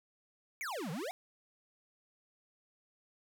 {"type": "exponential two-way sweep", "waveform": "square", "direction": "down then up", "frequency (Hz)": [2400, 144.9, 792], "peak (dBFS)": -38, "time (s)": [0.61, 1.11], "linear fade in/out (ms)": 0, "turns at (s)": 0.91, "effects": []}